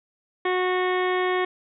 harmonic tone, 366.3 Hz, F#4, 17 cents flat, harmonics 1 / 2 / 3 / 4 / 5 / 6 / 7 / 8 / 9 / 10, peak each -23 / -29 / -29 / -40 / -30 / -33 / -45 / -45 / -39 / -45 dBFS, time 0.45-1.45 s, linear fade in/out 5 ms, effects none

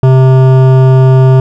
sine tone with hard clipping, 130.81 Hz, C3, in tune, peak -4 dBFS, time 0.03-1.4 s, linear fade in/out 2 ms, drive 14 dB, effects none

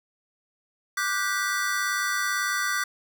square chord, G major seventh, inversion second, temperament just, 1176 / 1470 / 1568 / 1960 Hz, D6 / F#6 / G6 / B6, +2 / -12 / 0 / -14 cents, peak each -31 dBFS, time 0.97-2.84 s, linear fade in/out 5 ms, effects none

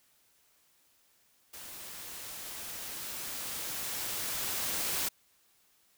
white noise with level ramp, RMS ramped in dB -46 to -32 dBFS, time 1.53-5.09 s, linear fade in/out 10 ms, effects white hiss -68 dBFS RMS until 5.97 s

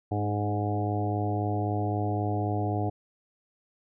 harmonic tone with a mistuned harmonic, 103.83 Hz, G#2, in tune, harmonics 1 / 2 / 3 / 4 / 5 / 6 / 7 / 8, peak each -28 / -38 / -33 / -36 / -41 / -40 / -33 / -41 dBFS, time 0.11-2.9 s, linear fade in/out 10 ms, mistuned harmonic 3, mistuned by -21 cents, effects none

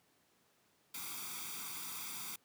white noise with comb filter, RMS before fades -44 dBFS, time 0.94-2.36 s, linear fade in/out 5 ms, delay 0.85 ms, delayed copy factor +0.8, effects pink hiss -72 dBFS RMS until 2.44 s + high-pass 150 Hz 12 dB/octave

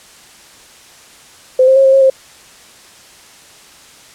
sine tone with pitch steps, 515 / 528 / 540 / 533 / 540 / 530 Hz, C5 / C5 / C#5 / C5 / C#5 / C5, -28 / +16 / -45 / +32 / -45 / +22 cents, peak -5 dBFS, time 1.59-2.1 s, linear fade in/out 5 ms, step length 85 ms, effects white hiss -41 dBFS RMS until 4.14 s + low-pass 9000 Hz 12 dB/octave

